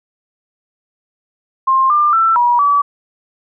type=tone with pitch steps; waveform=sine; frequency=1059 / 1195 / 1335 / 963 / 1147 Hz; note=C6 / D6 / E6 / B5 / D6; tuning=+21 / +30 / +22 / -44 / -41 cents; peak=-9 dBFS; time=1.67-2.82 s; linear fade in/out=10 ms; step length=230 ms; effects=none